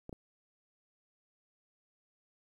clicks, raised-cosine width 2 ms, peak -30 dBFS, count 2, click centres 0.094 / 0.128 s, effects 11-bit

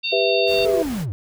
harmonic tone, 911 Hz, A#5, 40 cents flat, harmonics 3 / 4 / 5, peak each -24 / -26 / -28 dBFS, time 0.03-0.66 s, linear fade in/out 20 ms
sine chord, E minor, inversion first, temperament just, 395.6 / 494.4 / 659.3 Hz, G4 / B4 / E5, +16 / +2 / 0 cents, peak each -21 dBFS, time 0.12-0.83 s, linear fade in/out 10 ms
pink noise, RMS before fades -35 dBFS, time 0.46-1.06 s, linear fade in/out 50 ms
triangle linear sweep, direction down, 450.8 to 86.7 Hz, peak -21 dBFS, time 0.65-1.12 s, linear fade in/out 0 ms
effects none

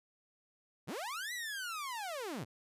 sawtooth linear two-way sweep, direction up then down, 87.31 to 2005 to 87.31 Hz, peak -35 dBFS, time 0.87-2.45 s, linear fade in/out 20 ms, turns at 1.33 s, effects resampled to 32000 Hz

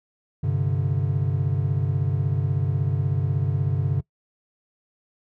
triangle chord, G suspended fourth, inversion none, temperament just, 98 / 130.67 / 147 Hz, G2 / C3 / D3, 0 / -2 / +2 cents, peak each -23 dBFS, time 0.43-4.01 s, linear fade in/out 10 ms, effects noise-tail reverb RT60 0.1 s tail -21 dB re dry

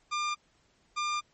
sawtooth tone pair in turn, 1199 / 1199 Hz, D6 / D6, +36 / +36 cents, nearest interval unison, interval 0 cents, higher neither, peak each -25 dBFS, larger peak neither, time 0.11-0.35 / 0.96-1.21 s, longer second, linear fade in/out 20 ms, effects pink hiss -68 dBFS RMS until 1.33 s + MP3 32 kbps

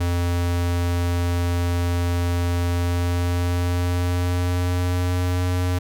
square tone with pitch glide, 87.2 to 89.81 Hz, F2 to F2, -2 to +49 cents, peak -20 dBFS, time 0-5.79 s, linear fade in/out 10 ms, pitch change +51 cents, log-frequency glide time 2.7-5.41 s, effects none

